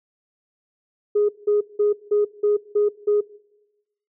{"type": "tone bursts", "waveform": "sine", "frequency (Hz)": 415.3, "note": "G#4", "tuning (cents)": 0, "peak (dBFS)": -14, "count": 7, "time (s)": [1.15, 3.21], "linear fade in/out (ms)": 10, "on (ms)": 140, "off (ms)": 180, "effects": ["noise-tail reverb RT60 1.0 s tail -21 dB re dry", "tanh soft clip ceiling -11 dBFS"]}